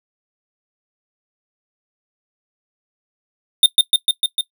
square tone with echo, 3627 Hz, A#7, 48 cents flat, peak -6 dBFS, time 3.63-3.66 s, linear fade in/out 2 ms, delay 150 ms, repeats 5, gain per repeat -2 dB, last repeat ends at 4.41 s, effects noise-tail reverb RT60 0.1 s tail -17 dB re dry

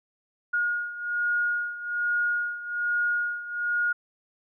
sine beating tone pair, 1434 / 1435.2 Hz, F6 / F6, +45 / +47 cents, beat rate 1.2 Hz, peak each -26 / -30 dBFS, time 0.53-3.93 s, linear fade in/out 10 ms, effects none

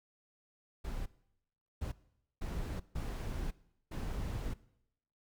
brown noise bursts at uneven times, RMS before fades -38 dBFS, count 5, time 0.84-1.06 / 1.81-1.92 / 2.41-2.8 / 2.95-3.51 / 3.91-4.54 s, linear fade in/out 10 ms, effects noise-tail reverb RT60 0.8 s tail -20 dB re dry

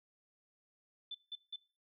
sine tone bursts, 3520 Hz, A7, in tune, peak -40 dBFS, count 3, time 1.11-1.561 s, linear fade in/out 5 ms, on 37 ms, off 170 ms, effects noise-tail reverb RT60 0.4 s tail -21 dB re dry

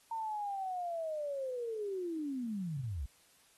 sine linear sweep, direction down, 916 to 58.27 Hz, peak -35 dBFS, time 0.11-3.06 s, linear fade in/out 5 ms, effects white hiss -66 dBFS RMS until 3.57 s + AAC 32 kbps

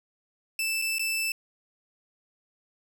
sawtooth tone with dropouts, 2644 Hz, E7, 5 cents sharp, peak -23 dBFS, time 0.59-1.32 s, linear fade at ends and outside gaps 2 ms, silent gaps 0.817-0.821 / 0.984-0.994 s, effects none

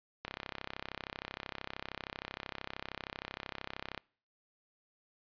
click train, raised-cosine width 0.3 ms, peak -22 dBFS, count 124, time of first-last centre 0.25-3.977 s, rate 33 Hz, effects noise-tail reverb RT60 0.5 s tail -26 dB re dry + resampled to 11025 Hz

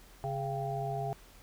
harmonic tone with a mistuned harmonic, 137.4 Hz, C#3, 15 cents flat, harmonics 1 / 3 / 5 / 6, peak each -36 / -40 / -37 / -39 dBFS, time 0.24-1.13 s, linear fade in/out 0 ms, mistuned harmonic 6, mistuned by -81 cents, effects added 42 Hz sine -56 dBFS peak until 1.42 s + pink hiss -58 dBFS RMS until 1.42 s

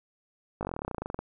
slowing click train, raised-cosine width 1 ms, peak -19 dBFS, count 20, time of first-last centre 0.61-1.19 s, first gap 19 ms, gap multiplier 1.05, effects none

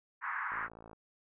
pink band-pass noise, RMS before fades -37 dBFS, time 0.21-0.69 s, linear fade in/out 50 ms, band 1000 to 1900 Hz, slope 48 dB/octave
click train, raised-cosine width 1 ms, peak -37 dBFS, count 24, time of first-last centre 0.52-0.931 s, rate 55.9 Hz
effects none

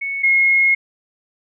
sine tone pair in turn, 2211 / 2159 Hz, C#7 / C#7, -5 / -46 cents, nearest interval unison, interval 41 cents, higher first, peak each -21 / -11 dBFS, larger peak second, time 0.01-0.23 / 0.23-0.75 s, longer second, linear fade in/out 10 ms, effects none

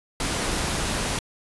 pink noise, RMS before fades -26 dBFS, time 0.2-1.19 s, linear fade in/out 2 ms, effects resampled to 24000 Hz

